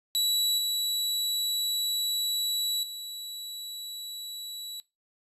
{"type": "tone with level steps", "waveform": "sawtooth", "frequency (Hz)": 3924, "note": "B7", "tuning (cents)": -12, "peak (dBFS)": [-21, -24, -34], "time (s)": [0.15, 4.8], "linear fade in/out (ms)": 0, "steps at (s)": [0.58, 2.83], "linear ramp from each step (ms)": 2, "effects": ["noise-tail reverb RT60 0.2 s tail -17 dB re dry", "resampled to 32000 Hz"]}